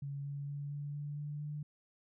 sine tone with pitch steps, 140.6 / 141.91 / 143.22 / 144.55 / 145.89 / 147.25 / 148.62 Hz, C#3 / C#3 / D3 / D3 / D3 / D3 / D3, +25 / +41 / -43 / -27 / -11 / +5 / +21 cents, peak -38 dBFS, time 0.02-1.63 s, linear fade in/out 5 ms, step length 230 ms, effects none

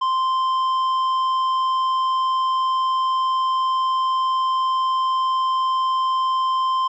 triangle tone with tanh clipping, 1043 Hz, C6, 6 cents flat, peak -19 dBFS, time 0.01-6.88 s, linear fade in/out 10 ms, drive 11 dB, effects none

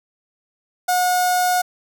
sawtooth tone with notch filter, 724 Hz, F#5, 38 cents flat, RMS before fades -18 dBFS, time 0.88-1.62 s, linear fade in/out 10 ms, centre 2600 Hz, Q 0.86, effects none

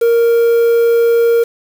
triangle tone with quantisation, 466.2 Hz, A#4, in tune, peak -6 dBFS, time 0.01-1.44 s, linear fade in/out 10 ms, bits 5, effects none

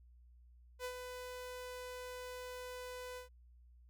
sawtooth tone with ADSR envelope, 499.9 Hz, B4, 21 cents sharp, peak -35 dBFS, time 0.79-3.29 s, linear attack 57 ms, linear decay 76 ms, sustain -6 dB, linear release 120 ms, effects added 60 Hz sine -59 dBFS peak until 3.89 s

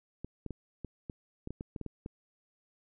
clicks, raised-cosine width 3 ms, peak -26 dBFS, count 12, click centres 0.246 / 0.463 / 0.507 / 0.847 / 1.098 / 1.474 / 1.506 / 1.609 / 1.762 / 1.813 / 1.863 / 2.061 s, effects none

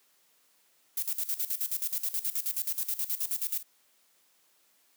violet noise with tremolo, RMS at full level -30 dBFS, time 0.97-3.63 s, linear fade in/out 5 ms, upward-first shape square, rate 9.4 Hz, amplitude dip 80%, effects white hiss -67 dBFS RMS until 4.96 s + high-pass 200 Hz 12 dB/octave

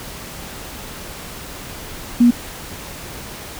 sine tone, 240 Hz, B3, 49 cents flat, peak -7 dBFS, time 2.2-2.31 s, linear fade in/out 10 ms, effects pink hiss -33 dBFS RMS until 3.59 s

